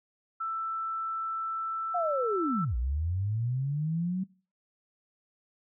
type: tone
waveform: sine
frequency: 1327 Hz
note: E6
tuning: 11 cents sharp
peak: -30 dBFS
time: 0.4-2.65 s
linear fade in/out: 10 ms
type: linear two-way sweep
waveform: sine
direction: down then up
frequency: 728 to 56.1 to 190.4 Hz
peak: -27 dBFS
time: 1.94-4.24 s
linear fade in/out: 10 ms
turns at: 2.76 s
effects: noise-tail reverb RT60 0.4 s tail -23 dB re dry